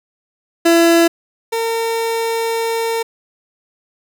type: tone pair in turn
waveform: 30% pulse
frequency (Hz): 335.8 / 456.3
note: E4 / A#4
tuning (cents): +32 / -37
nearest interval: perfect fourth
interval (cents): 531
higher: second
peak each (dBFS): -6 / -14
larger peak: first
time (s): 0.65-1.08 / 1.52-3.03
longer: second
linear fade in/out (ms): 10
effects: none